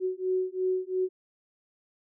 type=beating tone pair; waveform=sine; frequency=370 / 372.9 Hz; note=F#4 / F#4; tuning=0 / +14 cents; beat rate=2.9 Hz; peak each=-29 dBFS; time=0-1.09 s; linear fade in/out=50 ms; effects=none